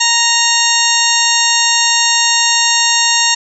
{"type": "harmonic tone with a mistuned harmonic", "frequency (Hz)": 932.3, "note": "A#5", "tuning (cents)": 0, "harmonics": [1, 2, 3, 4, 5, 6, 7, 8], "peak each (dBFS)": [-18, -18, -18, -18, -18, -18, -18, -18], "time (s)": [0, 3.35], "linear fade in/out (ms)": 10, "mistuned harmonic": 5, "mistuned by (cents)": -120, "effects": []}